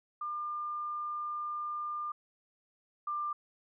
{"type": "tone pair in turn", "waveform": "sine", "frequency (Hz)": [1200, 1191], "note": ["D6", "D6"], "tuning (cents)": [37, 24], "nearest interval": "unison", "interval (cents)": 13, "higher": "first", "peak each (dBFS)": [-34, -32], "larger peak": "second", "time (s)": [[0.21, 2.12], [3.07, 3.33]], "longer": "first", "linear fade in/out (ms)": 5, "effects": []}